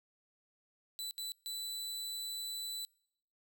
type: tone bursts at uneven times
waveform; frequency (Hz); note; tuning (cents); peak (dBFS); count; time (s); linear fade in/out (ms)
sawtooth; 3984; B7; +14; -36; 3; 0.99-1.11 / 1.18-1.32 / 1.46-2.85; 0
effects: noise-tail reverb RT60 0.8 s tail -26 dB re dry